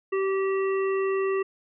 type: harmonic tone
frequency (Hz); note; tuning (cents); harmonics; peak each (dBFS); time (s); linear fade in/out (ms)
386.8; G4; -23; 1 / 3 / 5 / 7; -23 / -33 / -37 / -40; 0.12-1.43; 10
effects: none